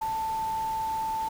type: tone in noise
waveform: sine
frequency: 885 Hz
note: A5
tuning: 10 cents sharp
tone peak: -27 dBFS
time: 0.01-1.29 s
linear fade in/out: 10 ms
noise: pink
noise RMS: -44 dBFS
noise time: 0.01-1.29 s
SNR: +14 dB
effects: none